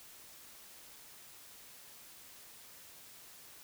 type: silence
effects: white hiss -55 dBFS RMS until 3.63 s